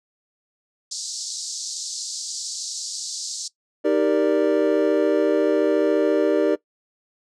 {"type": "band-pass noise", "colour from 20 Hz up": "pink", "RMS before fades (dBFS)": -31, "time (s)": [0.91, 3.48], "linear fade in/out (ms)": 5, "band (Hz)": [4300, 8000], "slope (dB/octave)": 48}
{"type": "chord", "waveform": "triangle", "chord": "Eb major seventh", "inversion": "none", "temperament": "equal", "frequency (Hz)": [311.1, 392, 466.2, 587.3], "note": ["Eb4", "G4", "Bb4", "D5"], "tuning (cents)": [0, 0, 0, 0], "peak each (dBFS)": -20, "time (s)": [3.84, 6.56], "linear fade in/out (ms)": 20}
{"effects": ["noise-tail reverb RT60 0.1 s tail -19 dB re dry"]}